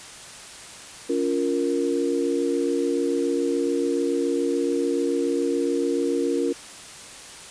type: chord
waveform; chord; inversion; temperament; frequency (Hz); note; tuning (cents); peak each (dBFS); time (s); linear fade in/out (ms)
sine; Bb minor; first; equal with one note detuned; 282.2 / 349.2 / 466.2; Db4 / F4 / Bb4; +31 / 0 / 0; -25; 1.09-6.53; 10
effects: white hiss -41 dBFS RMS until 7.5 s + resampled to 22050 Hz

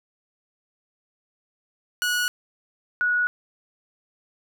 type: tone pair in turn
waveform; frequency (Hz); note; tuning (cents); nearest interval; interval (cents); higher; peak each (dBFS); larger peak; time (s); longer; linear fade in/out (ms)
sawtooth / sine; 1462 / 1462; F#6 / F#6; -21 / -21; unison; 0; neither; -18 / -19; first; 2.02-2.28 / 3.01-3.27; neither; 0
effects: none

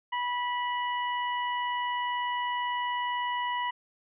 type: harmonic tone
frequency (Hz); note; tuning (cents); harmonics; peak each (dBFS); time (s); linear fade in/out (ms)
979; B5; -15; 1 / 2 / 3; -29 / -35 / -39; 0.12-3.71; 10
effects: none

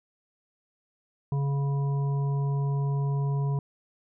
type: harmonic tone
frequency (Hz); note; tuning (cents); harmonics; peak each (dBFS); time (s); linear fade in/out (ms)
140; C#3; +18; 1 / 3 / 5 / 7; -24 / -39 / -45 / -41; 1.32-3.59; 2
effects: none

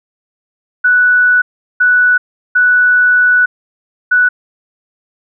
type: tone bursts at uneven times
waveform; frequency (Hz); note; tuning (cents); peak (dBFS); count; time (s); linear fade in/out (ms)
sine; 1480; F#6; 0; -6; 4; 0.84-1.42 / 1.8-2.18 / 2.55-3.46 / 4.11-4.29; 10
effects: none

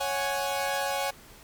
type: chord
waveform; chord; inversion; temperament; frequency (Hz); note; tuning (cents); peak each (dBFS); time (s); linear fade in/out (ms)
sawtooth; C# suspended fourth; none; equal; 554.4 / 740 / 830.6; C#5 / F#5 / G#5; 0 / 0 / 0; -27 / -29 / -27; 0-1.11; 10
effects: pink hiss -51 dBFS RMS until 1.43 s + MP3 96 kbps

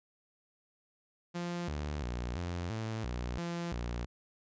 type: tone with pitch steps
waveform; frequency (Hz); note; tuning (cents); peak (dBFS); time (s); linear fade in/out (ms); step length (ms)
sawtooth; 174 / 74.2 / 60 / 87.3 / 111.1 / 60.8 / 171.3 / 59.5; F3 / D2 / B1 / F2 / A2 / B1 / F3 / A#1; -6 / +18 / -49 / 0 / +17 / -26 / -33 / +36; -31; 1.34-4.06; 20; 340
effects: resampled to 16000 Hz

